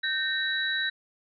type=tone cluster; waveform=sine; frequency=1554 / 1834 / 3910 Hz; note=G6 / A#6 / B7; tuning=-16 / -29 / -18 cents; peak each=-30 dBFS; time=0.03-0.9 s; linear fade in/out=10 ms; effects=none